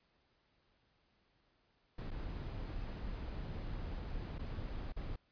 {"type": "noise with dropouts", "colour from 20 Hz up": "brown", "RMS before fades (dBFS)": -42, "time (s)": [1.98, 5.16], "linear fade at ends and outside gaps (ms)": 5, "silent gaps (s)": [[2.106, 2.113], [4.383, 4.391], [4.923, 4.964]], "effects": ["pink hiss -75 dBFS RMS until 5.31 s", "resampled to 11025 Hz"]}